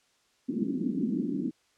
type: band-pass noise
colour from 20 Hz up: pink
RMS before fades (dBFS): -30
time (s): 0.48-1.51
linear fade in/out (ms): 20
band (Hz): 190 to 320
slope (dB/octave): 48
effects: white hiss -68 dBFS RMS until 1.77 s + low-pass 7000 Hz 12 dB/octave